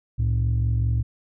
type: tone pair together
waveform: sine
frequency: 66.54 / 111.7 Hz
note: C2 / A2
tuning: +30 / +27 cents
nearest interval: major sixth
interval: 897 cents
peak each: -21 / -19 dBFS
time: 0.18-1.03 s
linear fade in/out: 20 ms
effects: tanh soft clip ceiling -16 dBFS